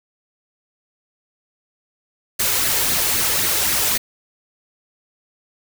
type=noise with flanger; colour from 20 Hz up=white; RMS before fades=-19 dBFS; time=2.39-3.98 s; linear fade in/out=10 ms; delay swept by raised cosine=0.46 to 2.36 ms; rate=3.8 Hz; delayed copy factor=+0.5; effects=none